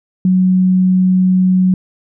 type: tone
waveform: sine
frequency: 185 Hz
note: F#3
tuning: in tune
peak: -8 dBFS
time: 0.25-1.74 s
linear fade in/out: 2 ms
effects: none